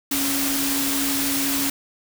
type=tone in noise; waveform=sine; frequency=277.2 Hz; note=C#4; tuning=in tune; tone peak=-25 dBFS; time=0.11-1.7 s; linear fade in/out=5 ms; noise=white; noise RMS=-24 dBFS; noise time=0.11-1.7 s; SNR=-4 dB; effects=none